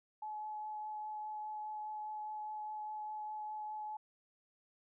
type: tone with vibrato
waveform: sine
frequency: 853 Hz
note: G#5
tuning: 46 cents sharp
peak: -40 dBFS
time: 0.22-3.97 s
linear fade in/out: 5 ms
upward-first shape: triangle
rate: 4.9 Hz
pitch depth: 11 cents each way
effects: none